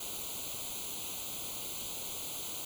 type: noise with comb filter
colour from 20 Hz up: white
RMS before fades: -40 dBFS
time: 0-2.65 s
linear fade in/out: 5 ms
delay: 0.28 ms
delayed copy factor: +0.95
effects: none